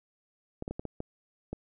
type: clicks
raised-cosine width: 2 ms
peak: -22 dBFS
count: 7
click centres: 0.624 / 0.679 / 0.71 / 0.795 / 0.853 / 1.004 / 1.53 s
effects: none